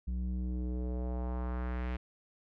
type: tone with low-pass filter sweep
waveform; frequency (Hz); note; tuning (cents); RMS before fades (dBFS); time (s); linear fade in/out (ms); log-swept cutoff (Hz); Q
square; 61.74; B1; 0; -35; 0.07-1.97; 10; 140 to 2500; 1.6
effects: none